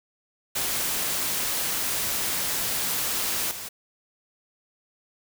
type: noise with level steps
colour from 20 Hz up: white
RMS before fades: -27 / -36 dBFS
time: 0.55-3.69 s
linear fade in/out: 10 ms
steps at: 3.51 s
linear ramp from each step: 2 ms
effects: none